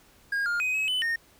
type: tone with pitch steps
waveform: triangle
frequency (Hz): 1627 / 1412 / 2510 / 2561 / 3013 / 1841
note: G#6 / F6 / D#7 / D#7 / F#7 / A#6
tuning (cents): -36 / +19 / +15 / +49 / +31 / -22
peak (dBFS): -23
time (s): 0.32-1.16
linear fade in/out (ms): 5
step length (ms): 140
effects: pink hiss -58 dBFS RMS until 1.39 s